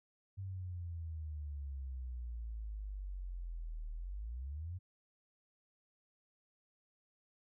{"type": "exponential two-way sweep", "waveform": "sine", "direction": "down then up", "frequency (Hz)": [98, 38.23, 93.9], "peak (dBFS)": -40, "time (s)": [0.37, 4.79], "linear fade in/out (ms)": 20, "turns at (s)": 3.9, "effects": []}